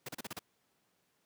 pink noise bursts, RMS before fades -41 dBFS, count 6, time 0.06-0.392 s, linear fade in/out 5 ms, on 27 ms, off 34 ms, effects pink hiss -75 dBFS RMS until 1.25 s + high-pass 150 Hz 12 dB/octave

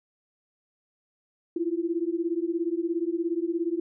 sine beating tone pair, 329.6 / 346.6 Hz, E4 / F4, 0 / -13 cents, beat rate 17 Hz, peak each -28 dBFS, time 1.56-3.8 s, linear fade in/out 5 ms, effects none

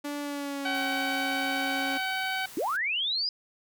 sawtooth tone with pitch glide, 289.7 to 273.4 Hz, D4 to C#4, -24 to -24 cents, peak -28 dBFS, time 0.04-1.98 s, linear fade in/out 10 ms, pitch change -100 cents, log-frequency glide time 0.21-0.81 s
harmonic tone, 759 Hz, F#5, 44 cents sharp, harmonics 1 / 2 / 3 / 4 / 5 / 6, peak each -33 / -32 / -35 / -38 / -41 / -42 dBFS, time 0.65-2.46 s, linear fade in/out 5 ms
white noise, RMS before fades -46 dBFS, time 0.74-2.77 s, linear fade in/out 10 ms
sine linear sweep, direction up, 257.8 to 5030 Hz, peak -26 dBFS, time 2.57-3.29 s, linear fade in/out 2 ms
effects none

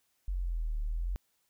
sine linear two-way sweep, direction down then up, 47 to 36.71 to 46.28 Hz, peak -30 dBFS, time 0.28-1.16 s, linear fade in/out 0 ms, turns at 0.81 s, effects white hiss -75 dBFS RMS until 1.49 s

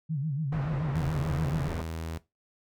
sine tone with vibrato, 146.83 Hz, D3, in tune, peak -27 dBFS, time 0.09-1.69 s, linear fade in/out 20 ms, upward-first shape sine, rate 7 Hz, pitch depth 160 cents each way
pink low-pass noise, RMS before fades -37 dBFS, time 0.52-1.82 s, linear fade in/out 5 ms, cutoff 1400 Hz, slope 12 dB/octave
sawtooth tone, 81.4 Hz, E2, 21 cents flat, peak -30 dBFS, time 0.95-2.18 s, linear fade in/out 5 ms
effects noise-tail reverb RT60 0.2 s tail -17 dB re dry

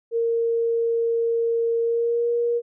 sine tone with pitch glide, 462.3 to 473.1 Hz, A#4 to A#4, -14 to +26 cents, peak -19 dBFS, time 0.11-2.62 s, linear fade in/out 50 ms, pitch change +40 cents, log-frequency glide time 1.8-2.3 s, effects none

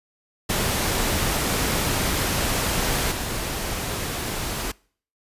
pink noise with level steps, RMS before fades -23 / -28 dBFS, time 0.49-4.72 s, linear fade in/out 10 ms, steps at 3.11 s, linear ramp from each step 10 ms, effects noise-tail reverb RT60 0.5 s tail -25 dB re dry + resampled to 32000 Hz

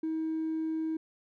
sine tone with hard clipping, 318.9 Hz, D#4, 43 cents sharp, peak -30 dBFS, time 0.03-0.97 s, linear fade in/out 5 ms, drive 1 dB, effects none

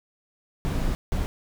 brown noise bursts at uneven times, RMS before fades -25 dBFS, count 2, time 0.65-0.95 / 1.12-1.26 s, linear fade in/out 0 ms, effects none

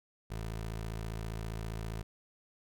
20% pulse tone, 55 Hz, A1, in tune, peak -32 dBFS, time 0.3-2.03 s, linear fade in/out 10 ms, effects none

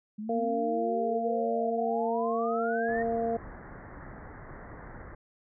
sine exponential sweep, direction up, 207.1 to 1864.7 Hz, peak -34 dBFS, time 0.18-3.03 s, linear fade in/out 10 ms
harmonic tone, 230 Hz, A#3, 23 cents flat, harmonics 1 / 2 / 3, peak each -34 / -30 / -30 dBFS, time 0.29-3.37 s, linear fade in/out 5 ms
pink low-pass noise, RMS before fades -45 dBFS, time 2.88-5.15 s, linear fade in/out 5 ms, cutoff 2000 Hz, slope 96 dB/octave
effects none

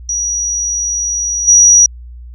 sine tone with level steps, 5800 Hz, F#8, 35 cents flat, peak -14 / -3 dBFS, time 0.09-1.86 s, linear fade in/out 2 ms, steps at 1.47 s, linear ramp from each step 20 ms, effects added 60 Hz sine -29 dBFS peak until 2.34 s

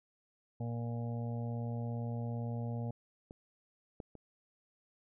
harmonic tone, 117.6 Hz, A#2, 16 cents sharp, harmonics 1 / 2 / 4 / 5 / 6 / 7, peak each -36 / -42 / -48 / -50 / -52 / -53 dBFS, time 0.6-2.91 s, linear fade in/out 5 ms
clicks, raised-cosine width 2 ms, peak -35 / -29 / -37 dBFS, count 3, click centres 3.309 / 4.002 / 4.153 s
effects none

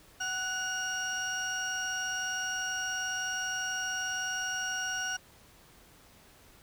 triangle tone cluster, 752 / 1479 / 2853 / 5680 Hz, F#5 / F#6 / F7 / F8, +28 / -1 / +36 / +28 cents, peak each -39 / -31 / -37 / -35 dBFS, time 0.2-5.17 s, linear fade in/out 10 ms, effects tanh soft clip ceiling -25 dBFS + pink hiss -58 dBFS RMS until 6.62 s

